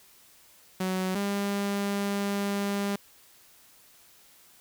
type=tone pair in turn; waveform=sawtooth; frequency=186.5 / 200.8 Hz; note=F#3 / G3; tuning=+14 / +42 cents; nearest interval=minor second; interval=128 cents; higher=second; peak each=-23 dBFS; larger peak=neither; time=0.8-1.15 / 1.15-2.96 s; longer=second; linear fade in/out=5 ms; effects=white hiss -57 dBFS RMS until 4.6 s